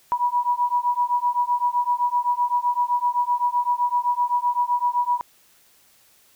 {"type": "beating tone pair", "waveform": "sine", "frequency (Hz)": [969, 976.8], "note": ["B5", "B5"], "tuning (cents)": [-33, -19], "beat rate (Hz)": 7.8, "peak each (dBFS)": -22, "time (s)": [0.12, 5.21], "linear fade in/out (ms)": 0, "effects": ["white hiss -57 dBFS RMS until 6.35 s"]}